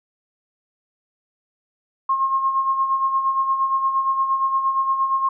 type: tone with tremolo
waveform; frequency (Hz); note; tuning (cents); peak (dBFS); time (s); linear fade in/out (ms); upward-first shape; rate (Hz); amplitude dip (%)
sine; 1073; C6; +43; -15; 2.09-5.29; 5; sine; 8.6; 55
effects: none